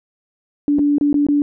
sine tone with dropouts, 290 Hz, D4, 22 cents flat, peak -12 dBFS, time 0.68-1.42 s, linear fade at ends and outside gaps 1 ms, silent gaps 0.786-0.792 / 0.983-1.011 / 1.129-1.142 / 1.267-1.286 s, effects none

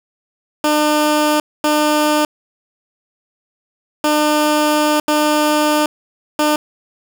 15% pulse tone bursts at uneven times, 301.2 Hz, D4, 44 cents sharp, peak -6 dBFS, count 5, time 0.64-1.4 / 1.64-2.25 / 4.04-5 / 5.08-5.86 / 6.39-6.56 s, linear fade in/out 2 ms, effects none

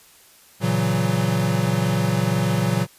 square chord, F# dominant seventh, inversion first, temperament equal, 116.54 / 138.59 / 164.81 / 185 Hz, A#2 / C#3 / E3 / F#3, 0 / 0 / 0 / 0 cents, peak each -24 / -26 / -26 / -24 dBFS, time 0.6-2.87 s, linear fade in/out 50 ms, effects white hiss -51 dBFS RMS until 2.98 s + resampled to 32000 Hz

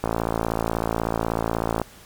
click train, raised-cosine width 1 ms, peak -8 dBFS, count 101, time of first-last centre 0.04-1.816 s, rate 56.3 Hz, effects pink hiss -47 dBFS RMS until 2.05 s + MP3 96 kbps

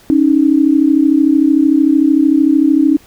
sine tone pair together, 277.8 / 311.1 Hz, C#4 / D#4, +4 / 0 cents, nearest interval major second, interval 196 cents, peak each -10 dBFS, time 0.1-2.97 s, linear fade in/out 0 ms, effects pink hiss -45 dBFS RMS until 3.06 s

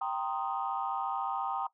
sine chord, C minor seventh, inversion second, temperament equal, 784 / 932.3 / 1046.5 / 1244.5 Hz, G5 / Bb5 / C6 / Eb6, 0 / 0 / 0 / 0 cents, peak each -34 / -36 / -39 / -37 dBFS, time 0.01-1.67 s, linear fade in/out 5 ms, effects noise-tail reverb RT60 0.1 s tail -17 dB re dry + tanh soft clip ceiling -21 dBFS

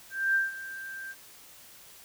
sine tone with ADSR envelope, 1577 Hz, G6, 10 cents sharp, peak -21 dBFS, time 0.1-1.15 s, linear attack 250 ms, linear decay 160 ms, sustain -16 dB, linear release 44 ms, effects white hiss -52 dBFS RMS until 2.04 s

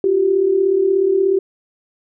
sine tone pair together, 351.5 / 388.2 Hz, F4 / G4, +11 / -17 cents, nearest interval major second, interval 172 cents, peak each -19 / -13 dBFS, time 0.04-1.39 s, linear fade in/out 2 ms, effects none

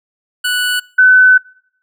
25% pulse / sine tone pair in turn, 1480 / 1509.4 Hz, F#6 / F#6, 0 / +34 cents, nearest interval unison, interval 34 cents, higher second, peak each -10 / -4 dBFS, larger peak second, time 0.44-0.8 / 0.98-1.38 s, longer second, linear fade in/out 10 ms, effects noise-tail reverb RT60 0.7 s tail -25 dB re dry

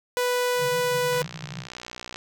sawtooth tone, 493.7 Hz, B4, 1 cent flat, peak -18 dBFS, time 0.17-1.22 s, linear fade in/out 0 ms
white band-pass noise, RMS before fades -38 dBFS, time 0.55-1.68 s, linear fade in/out 50 ms, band 130 to 170 Hz, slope 96 dB/octave
click train, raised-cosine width 0.2 ms, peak -19 dBFS, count 64, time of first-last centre 1.13-2.159 s, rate 61.2 Hz
effects none

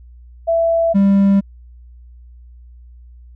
sine / triangle tone pair in turn, 665 / 197.71 Hz, E5 / G3, +15 / +15 cents, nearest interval octave + major sixth, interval 2100 cents, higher first, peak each -12 / -7 dBFS, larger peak second, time 0.47-0.94 / 0.94-1.41 s, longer neither, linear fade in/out 20 ms, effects added 60 Hz sine -38 dBFS peak until 3.35 s

